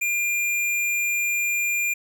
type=tone; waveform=square; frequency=2400 Hz; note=D7; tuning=37 cents sharp; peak=-22 dBFS; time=0.01-1.94 s; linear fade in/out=10 ms; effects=none